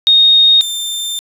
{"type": "tone pair in turn", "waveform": ["sine", "sawtooth"], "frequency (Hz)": [3713, 3583], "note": ["A#7", "A7"], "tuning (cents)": [-8, 31], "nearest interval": "minor second", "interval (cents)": 61, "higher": "first", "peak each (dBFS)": [-5, -15], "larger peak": "first", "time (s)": [[0.07, 0.61], [0.61, 1.19]], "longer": "second", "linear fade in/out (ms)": 0, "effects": ["resampled to 32000 Hz", "7-bit"]}